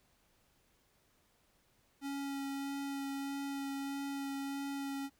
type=tone with vibrato; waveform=square; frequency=277.2 Hz; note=C#4; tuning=in tune; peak=-38 dBFS; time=2.01-5.1 s; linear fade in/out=50 ms; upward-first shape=sine; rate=1.6 Hz; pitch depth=10 cents each way; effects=pink hiss -72 dBFS RMS until 5.19 s